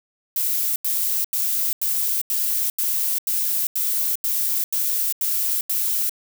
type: noise bursts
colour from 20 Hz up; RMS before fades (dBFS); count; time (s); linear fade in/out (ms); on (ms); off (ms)
violet; -22; 12; 0.36-6.095; 2; 400; 85
effects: none